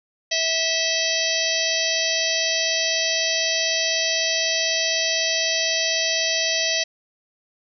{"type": "harmonic tone with a mistuned harmonic", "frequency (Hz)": 652, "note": "E5", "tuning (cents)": -19, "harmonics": [1, 3, 4, 5, 6, 7, 8, 9], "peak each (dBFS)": [-28, -28, -28, -28, -28, -28, -28, -28], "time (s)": [0.31, 6.84], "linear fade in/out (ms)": 10, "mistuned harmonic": 5, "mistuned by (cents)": -36, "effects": []}